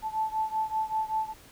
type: beating tone pair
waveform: sine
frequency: 873 / 878.2 Hz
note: A5 / A5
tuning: -14 / -4 cents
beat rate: 5.2 Hz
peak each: -29 / -31 dBFS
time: 0.02-1.34 s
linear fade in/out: 50 ms
effects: pink hiss -53 dBFS RMS until 1.51 s